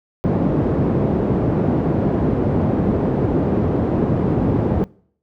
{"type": "band-pass noise", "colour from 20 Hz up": "pink", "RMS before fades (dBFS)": -18, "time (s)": [0.24, 4.84], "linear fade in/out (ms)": 0, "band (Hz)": [110, 440], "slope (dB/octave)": 12, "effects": ["noise-tail reverb RT60 0.6 s tail -24 dB re dry"]}